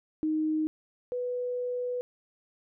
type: tone pair in turn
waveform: sine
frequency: 311.2 / 494 Hz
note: D#4 / B4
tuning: 0 / 0 cents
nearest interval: minor sixth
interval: 800 cents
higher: second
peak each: -25 / -29 dBFS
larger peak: first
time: 0.23-0.67 / 1.12-2.01 s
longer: second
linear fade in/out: 0 ms
effects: none